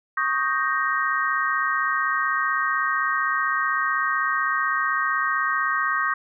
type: chord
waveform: sine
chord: Eb dominant seventh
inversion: third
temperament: equal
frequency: 1108.7 / 1244.5 / 1568 / 1864.7 Hz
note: Db6 / Eb6 / G6 / Bb6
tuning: 0 / 0 / 0 / 0 cents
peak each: -26 dBFS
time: 0.17-6.14 s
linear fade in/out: 5 ms
effects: none